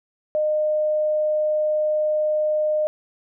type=tone; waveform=sine; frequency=611 Hz; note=D#5; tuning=32 cents flat; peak=-18 dBFS; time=0.35-2.87 s; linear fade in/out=0 ms; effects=none